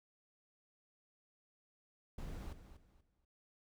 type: noise with echo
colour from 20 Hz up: brown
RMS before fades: -45 dBFS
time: 2.18-2.53 s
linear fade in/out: 5 ms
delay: 240 ms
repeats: 3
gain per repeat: -11 dB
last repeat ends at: 3.25 s
effects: none